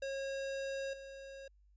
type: tone with level steps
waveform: square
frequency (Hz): 544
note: C#5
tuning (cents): -33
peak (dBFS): -38 / -48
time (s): 0.02-1.48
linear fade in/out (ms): 5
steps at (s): 0.93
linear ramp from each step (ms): 5
effects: added 50 Hz sine -63 dBFS peak until 1.76 s + resampled to 16000 Hz